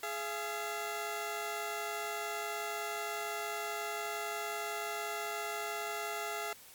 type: tone pair together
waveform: 15% pulse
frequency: 419.4 / 682 Hz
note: G#4 / F5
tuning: +17 / -41 cents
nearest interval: minor sixth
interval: 842 cents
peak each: -33 / -32 dBFS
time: 0.03-6.53 s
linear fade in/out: 2 ms
effects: white hiss -55 dBFS RMS until 6.74 s + MP3 96 kbps